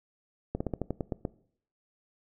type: slowing click train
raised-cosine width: 2 ms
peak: -17 dBFS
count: 9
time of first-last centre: 0.55-1.252 s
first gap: 55 ms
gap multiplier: 1.13
effects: noise-tail reverb RT60 0.6 s tail -20 dB re dry